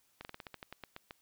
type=slowing click train; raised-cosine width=0.3 ms; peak=-28 dBFS; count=12; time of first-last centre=0.21-1.109 s; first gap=39 ms; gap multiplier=1.14; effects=white hiss -72 dBFS RMS until 1.21 s